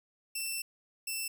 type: tone pair in turn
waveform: 10% pulse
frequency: 2683 / 2670 Hz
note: E7 / E7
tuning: +30 / +22 cents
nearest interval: unison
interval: 8 cents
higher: first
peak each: -25 dBFS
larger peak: neither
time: 0.35-0.62 / 1.07-1.28 s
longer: first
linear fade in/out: 5 ms
effects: none